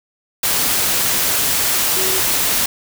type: tone in noise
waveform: sine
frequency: 378 Hz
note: F#4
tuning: 37 cents sharp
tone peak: -25 dBFS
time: 1.96-2.2 s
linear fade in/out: 5 ms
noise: white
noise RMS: -17 dBFS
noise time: 0.43-2.66 s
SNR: -11 dB
effects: none

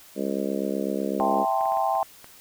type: harmonic tone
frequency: 68 Hz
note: C#2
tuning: 33 cents flat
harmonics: 3 / 4 / 5 / 6 / 7 / 8 / 9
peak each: -30 / -31 / -32 / -33 / -33 / -34 / -35 dBFS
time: 0.15-1.46 s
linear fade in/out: 50 ms
type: chord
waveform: sine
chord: A minor seventh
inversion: second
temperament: equal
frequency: 659.3 / 784 / 880 / 1046.5 Hz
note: E5 / G5 / A5 / C6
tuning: 0 / 0 / 0 / 0 cents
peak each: -27 / -24 / -29 / -29 dBFS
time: 1.2-2.03 s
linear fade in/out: 0 ms
type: clicks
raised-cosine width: 0.5 ms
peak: -29 dBFS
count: 6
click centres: 1.61 / 1.656 / 1.721 / 1.771 / 1.953 / 2.244 s
effects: white hiss -50 dBFS RMS until 2.4 s

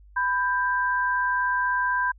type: tone pair together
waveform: sine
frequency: 996 / 1581 Hz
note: B5 / G6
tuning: +14 / +14 cents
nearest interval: minor sixth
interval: 800 cents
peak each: -24 dBFS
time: 0.16-2.12 s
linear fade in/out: 10 ms
effects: added 50 Hz sine -48 dBFS peak until 2.18 s

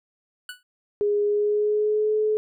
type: tone with exponential decay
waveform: 25% pulse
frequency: 1480 Hz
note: F#6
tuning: in tune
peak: -27 dBFS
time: 0.49-0.63 s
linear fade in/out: 2 ms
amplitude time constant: 30 ms
type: tone with pitch glide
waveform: sine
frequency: 412.6 to 428.9 Hz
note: G#4 to A4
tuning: -11 to -44 cents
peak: -19 dBFS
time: 1.01-2.37 s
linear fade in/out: 0 ms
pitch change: +67 cents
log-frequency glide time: 1.24-2.14 s
effects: none

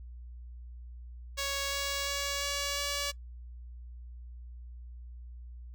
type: tone with pitch steps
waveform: 5% pulse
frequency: 556 / 559.5 / 563.1 / 566.7 / 570.3 Hz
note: C#5 / C#5 / C#5 / C#5 / C#5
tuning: +5 / +16 / +27 / +38 / +49 cents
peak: -20 dBFS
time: 1.37-3.12 s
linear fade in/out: 20 ms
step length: 350 ms
effects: noise-tail reverb RT60 0.1 s tail -21 dB re dry + added 60 Hz sine -43 dBFS peak until 5.74 s

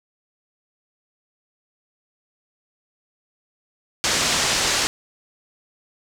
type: low-pass noise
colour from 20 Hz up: white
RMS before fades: -21 dBFS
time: 4.04-4.87 s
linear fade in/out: 0 ms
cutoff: 7300 Hz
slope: 24 dB/octave
effects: none

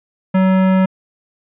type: tone with hard clipping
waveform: sine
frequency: 188.4 Hz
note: F#3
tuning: 32 cents sharp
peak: -12 dBFS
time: 0.34-0.86 s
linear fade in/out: 10 ms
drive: 17 dB
effects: resampled to 8000 Hz

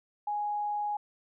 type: tone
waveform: sine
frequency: 830.6 Hz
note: G#5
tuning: in tune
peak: -29 dBFS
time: 0.27-0.97 s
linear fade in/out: 5 ms
effects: none

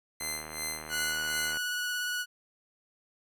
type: tone with tremolo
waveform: 10% pulse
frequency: 2064 Hz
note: C7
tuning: 24 cents flat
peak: -23 dBFS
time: 0.2-1.53 s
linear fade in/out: 5 ms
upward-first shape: sine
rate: 2.7 Hz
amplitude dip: 85%
type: click train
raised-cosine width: 0.5 ms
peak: -26 dBFS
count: 107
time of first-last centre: 0.21-1.571 s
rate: 77.9 Hz
type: tone with vibrato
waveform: sawtooth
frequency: 1469 Hz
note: F#6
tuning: 13 cents flat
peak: -27 dBFS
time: 0.89-2.26 s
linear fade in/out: 50 ms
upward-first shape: sine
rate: 17 Hz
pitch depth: 12 cents each way
effects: none

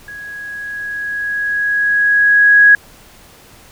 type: tone with level ramp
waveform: sine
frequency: 1661.2 Hz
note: G#6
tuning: in tune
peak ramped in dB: -28 to -3 dBFS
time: 0.08-2.75 s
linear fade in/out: 2 ms
effects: pink hiss -43 dBFS RMS until 3.71 s

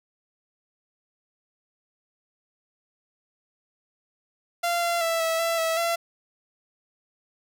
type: tone with pitch steps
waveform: sawtooth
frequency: 690 / 686 / 662 / 653 / 667 / 652 / 677 Hz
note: F5 / F5 / E5 / E5 / E5 / E5 / E5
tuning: -21 / -31 / +7 / -17 / +20 / -19 / +46 cents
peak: -19 dBFS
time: 4.63-5.96 s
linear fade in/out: 10 ms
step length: 190 ms
effects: none

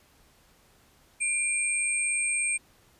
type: tone pair together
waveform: sine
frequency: 2379 / 8478 Hz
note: D7 / C9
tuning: +22 / +22 cents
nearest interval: octave + minor seventh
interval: 2200 cents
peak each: -28 / -27 dBFS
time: 1.2-2.58 s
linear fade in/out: 20 ms
effects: pink hiss -61 dBFS RMS until 2.99 s + resampled to 32000 Hz

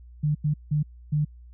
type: tone bursts at uneven times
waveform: sine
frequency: 149.9 Hz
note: D3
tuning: 36 cents sharp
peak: -20 dBFS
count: 4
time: 0.23-0.35 / 0.44-0.54 / 0.71-0.83 / 1.12-1.25 s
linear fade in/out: 10 ms
effects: added 60 Hz sine -44 dBFS peak until 1.53 s

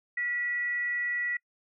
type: tone with frequency modulation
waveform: sine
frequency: 1945 Hz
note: B6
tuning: 27 cents flat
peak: -28 dBFS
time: 0.17-1.37 s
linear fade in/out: 5 ms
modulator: 526 Hz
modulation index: 0.21
effects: noise-tail reverb RT60 0.1 s tail -26 dB re dry

